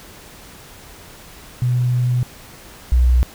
sine tone pair in turn, 123.8 / 61.9 Hz, B2 / B1, +5 / +5 cents, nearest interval octave, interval 1200 cents, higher first, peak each -14 / -9 dBFS, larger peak second, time 1.62-2.23 / 2.92-3.23 s, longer first, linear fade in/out 0 ms, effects tanh soft clip ceiling -6 dBFS + pink hiss -41 dBFS RMS until 3.34 s

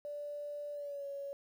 sine tone with pitch glide, 584 to 560.2 Hz, D5 to C#5, -10 to +18 cents, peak -39 dBFS, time 0.05-1.33 s, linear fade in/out 0 ms, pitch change -72 cents, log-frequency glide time 0.73-1.05 s, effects 11-bit

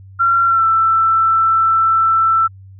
sine tone with pitch glide, 1368 to 1331.4 Hz, F6 to E6, -36 to +17 cents, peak -10 dBFS, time 0.19-2.48 s, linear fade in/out 20 ms, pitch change -47 cents, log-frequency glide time 0.46-0.65 s, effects added 96 Hz sine -36 dBFS peak until 2.79 s

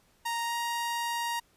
sawtooth tone with pitch glide, 932.3 to 939.3 Hz, A#5 to A#5, 0 to +13 cents, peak -26 dBFS, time 0.25-1.4 s, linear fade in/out 10 ms, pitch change +13 cents, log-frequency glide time 0.44-0.54 s, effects pink hiss -66 dBFS RMS until 1.56 s + resampled to 32000 Hz

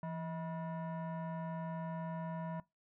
sine tone with frequency modulation, 168 Hz, E3, 33 cents sharp, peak -37 dBFS, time 0.03-2.6 s, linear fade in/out 2 ms, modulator 805 Hz, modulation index 0.85, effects noise-tail reverb RT60 0.2 s tail -21 dB re dry + tanh soft clip ceiling -35 dBFS

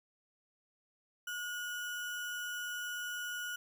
sine tone with sample-and-hold, 1447 Hz, F#6, 39 cents flat, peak -37 dBFS, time 1.27-3.56 s, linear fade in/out 5 ms, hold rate 4410 Hz, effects none

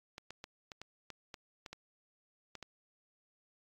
clicks, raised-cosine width 0.2 ms, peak -28 dBFS, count 11, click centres 0.181 / 0.306 / 0.441 / 0.718 / 0.816 / 1.103 / 1.342 / 1.662 / 1.73 / 2.553 / 2.627 s, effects AAC 64 kbps

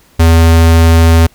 square tone, 82.41 Hz, E2, in tune, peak -4 dBFS, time 0.19-1.27 s, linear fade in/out 10 ms, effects pink hiss -47 dBFS RMS until 1.34 s

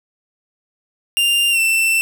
45% pulse tone with pitch glide, 2794 to 2677 Hz, F7 to E7, 0 to +26 cents, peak -13 dBFS, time 1.17-2.01 s, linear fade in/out 0 ms, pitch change -74 cents, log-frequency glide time 1.51-1.59 s, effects none

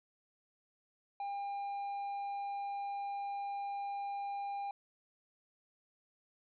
triangle tone, 802 Hz, G5, 39 cents sharp, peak -35 dBFS, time 1.2-4.71 s, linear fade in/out 2 ms, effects resampled to 11025 Hz

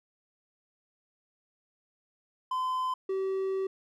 triangle tone pair in turn, 1024 / 383.6 Hz, C6 / G4, -38 / -37 cents, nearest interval octave + perfect fourth, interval 1699 cents, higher first, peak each -26 dBFS, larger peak neither, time 2.51-2.94 / 3.09-3.67 s, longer second, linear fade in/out 5 ms, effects none

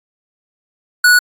square tone, 1469 Hz, F#6, 13 cents flat, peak -7 dBFS, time 1.04-1.19 s, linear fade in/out 5 ms, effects AAC 64 kbps

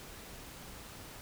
silence, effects pink hiss -49 dBFS RMS until 1.21 s

